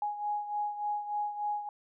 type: beating tone pair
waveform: sine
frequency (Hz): 830.6 / 834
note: G#5 / G#5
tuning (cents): 0 / +7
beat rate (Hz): 3.4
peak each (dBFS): -32 / -38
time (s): 0.02-1.69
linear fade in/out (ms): 2
effects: none